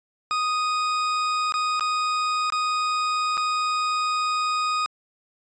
40% pulse tone with dropouts, 1244.5 Hz, D#6, in tune, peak -21 dBFS, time 0.31-4.86 s, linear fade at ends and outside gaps 0 ms, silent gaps 1.522-1.54 / 1.796-1.808 / 2.501-2.523 / 3.371-3.377 s, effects resampled to 16000 Hz

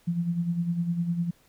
sine tone with tremolo, 171.5 Hz, F3, 31 cents flat, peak -22 dBFS, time 0.07-1.31 s, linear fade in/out 10 ms, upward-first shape sine, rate 9.9 Hz, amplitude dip 60%, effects pink hiss -62 dBFS RMS until 1.48 s

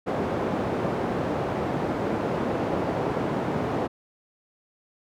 white band-pass noise, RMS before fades -27 dBFS, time 0.06-3.88 s, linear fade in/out 20 ms, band 110 to 580 Hz, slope 12 dB/octave, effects none

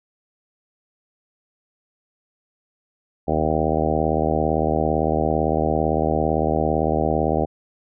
harmonic tone with a mistuned harmonic, 77.78 Hz, D#2, in tune, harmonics 1 / 2 / 3 / 4 / 5 / 6 / 7 / 8 / 9 / 10, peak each -27 / -27 / -27 / -27 / -27 / -27 / -27 / -27 / -27 / -27 dBFS, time 3.27-7.46 s, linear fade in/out 20 ms, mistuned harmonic 1, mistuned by -90 cents, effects none

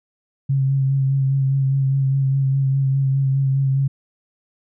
sine tone with vibrato, 135.6 Hz, C#3, 38 cents flat, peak -15 dBFS, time 0.49-3.88 s, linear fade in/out 10 ms, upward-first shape sine, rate 4.9 Hz, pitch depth 24 cents each way, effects none

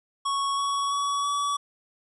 square tone with pitch steps, 1108.7 / 1119.6 / 1130.7 / 1141.8 Hz, C#6 / C#6 / C#6 / D6, 0 / +17 / +34 / -49 cents, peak -25 dBFS, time 0.25-1.57 s, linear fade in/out 10 ms, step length 330 ms, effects resampled to 24000 Hz

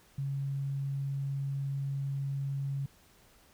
sine tone, 138.2 Hz, C#3, 5 cents flat, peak -31 dBFS, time 0.18-2.86 s, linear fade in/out 5 ms, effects pink hiss -62 dBFS RMS until 3.53 s

